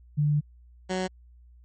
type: tone pair in turn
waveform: sine / 15% pulse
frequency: 148 / 185.72 Hz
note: D3 / F#3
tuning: +14 / +7 cents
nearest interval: major third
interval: 393 cents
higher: second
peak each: -20 dBFS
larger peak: neither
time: 0.17-0.41 / 0.89-1.08 s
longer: first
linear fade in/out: 20 ms
effects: added 60 Hz sine -50 dBFS peak until 1.64 s + MP3 32 kbps